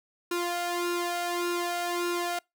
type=tone with flanger; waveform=sawtooth; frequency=349.2 Hz; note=F4; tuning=in tune; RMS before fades=-30 dBFS; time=0.31-2.39 s; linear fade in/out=5 ms; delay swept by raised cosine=0.75 to 1.35 ms; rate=1.7 Hz; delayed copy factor=+0.75; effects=noise-tail reverb RT60 0.2 s tail -26 dB re dry